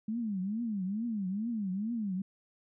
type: tone with vibrato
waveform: sine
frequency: 209.2 Hz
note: G#3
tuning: 13 cents sharp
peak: -31 dBFS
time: 0.08-2.22 s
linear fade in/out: 5 ms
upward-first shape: triangle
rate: 2.3 Hz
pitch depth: 260 cents each way
effects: none